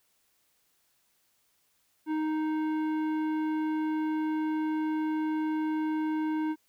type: tone with tanh clipping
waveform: sine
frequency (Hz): 311.1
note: D#4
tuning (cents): 0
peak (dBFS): -29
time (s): 2.06-6.56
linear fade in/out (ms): 50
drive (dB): 13
effects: white hiss -71 dBFS RMS until 6.68 s